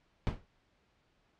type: noise with exponential decay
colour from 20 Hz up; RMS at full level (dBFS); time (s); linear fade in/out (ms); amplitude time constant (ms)
brown; -27; 0.27-0.45; 0; 37
effects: pink hiss -72 dBFS RMS until 1.39 s + low-pass 4000 Hz 12 dB/octave